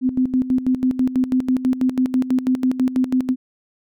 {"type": "tone with tremolo", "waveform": "sine", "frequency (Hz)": 256.3, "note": "C4", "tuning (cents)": -36, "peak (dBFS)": -13, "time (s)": [0.01, 3.36], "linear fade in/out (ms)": 50, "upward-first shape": "square", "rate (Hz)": 6.1, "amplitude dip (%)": 75, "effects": ["MP3 96 kbps"]}